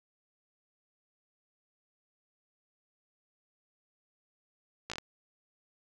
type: slowing click train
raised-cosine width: 0.2 ms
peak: -20 dBFS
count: 5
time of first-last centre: 4.9-4.983 s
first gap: 16 ms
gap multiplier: 1.18
effects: none